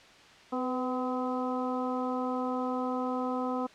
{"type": "harmonic tone with a mistuned harmonic", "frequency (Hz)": 254.8, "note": "C4", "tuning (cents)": -46, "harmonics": [1, 2, 3, 4, 5], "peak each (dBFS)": [-32, -35, -37, -38, -39], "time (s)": [0.52, 3.67], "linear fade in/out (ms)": 10, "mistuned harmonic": 2, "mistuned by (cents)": -28, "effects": ["white hiss -54 dBFS RMS until 3.74 s", "low-pass 4000 Hz 12 dB/octave"]}